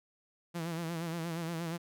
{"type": "tone with vibrato", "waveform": "sawtooth", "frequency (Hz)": 166.7, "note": "E3", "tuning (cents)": 20, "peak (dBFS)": -31, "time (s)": [0.54, 1.78], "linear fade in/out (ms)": 20, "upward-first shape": "sine", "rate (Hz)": 8.5, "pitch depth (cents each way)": 66, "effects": []}